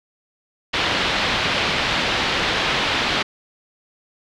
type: low-pass noise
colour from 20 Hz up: white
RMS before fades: -21 dBFS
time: 0.73-3.23 s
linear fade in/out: 10 ms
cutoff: 3800 Hz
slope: 24 dB/octave
effects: none